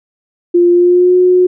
sine tone with pitch glide, 349.2 to 363.4 Hz, F4 to F#4, 0 to -31 cents, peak -5 dBFS, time 0.54-1.47 s, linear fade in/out 10 ms, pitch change +69 cents, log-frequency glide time 0.71-1.16 s, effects none

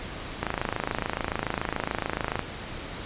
click train, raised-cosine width 0.5 ms, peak -11 dBFS, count 54, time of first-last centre 0.43-2.393 s, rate 27 Hz, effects pink hiss -37 dBFS RMS until 3.05 s + resampled to 8000 Hz

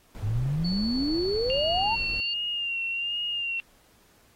brown noise, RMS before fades -37 dBFS, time 0.15-2.2 s, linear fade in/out 0 ms
sine exponential sweep, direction up, 98 to 932.3 Hz, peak -24 dBFS, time 0.22-1.96 s, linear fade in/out 20 ms
sine tone, 4444 Hz, C#8, 4 cents sharp, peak -32 dBFS, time 0.64-2.34 s, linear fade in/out 10 ms
sine tone with vibrato, 2791 Hz, F7, 2 cents flat, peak -27 dBFS, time 1.5-3.6 s, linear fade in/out 0 ms, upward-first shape sine, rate 1.3 Hz, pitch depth 45 cents each way
effects pink hiss -61 dBFS RMS until 4.35 s + AAC 48 kbps

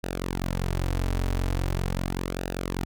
sawtooth tone with flanger, 45.12 Hz, F#1, 43 cents flat, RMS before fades -28 dBFS, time 0.03-2.85 s, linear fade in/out 10 ms, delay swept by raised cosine 0.91 to 5.81 ms, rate 0.41 Hz, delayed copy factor -0.7, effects none

